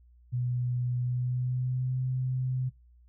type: tone with pitch glide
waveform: sine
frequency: 123.47 to 128.56 Hz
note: B2 to C3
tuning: 0 to -30 cents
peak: -27 dBFS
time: 0.32-2.7 s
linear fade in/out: 20 ms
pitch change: +70 cents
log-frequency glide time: 1-2 s
effects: noise-tail reverb RT60 0.2 s tail -21 dB re dry + added 60 Hz sine -55 dBFS peak until 3.08 s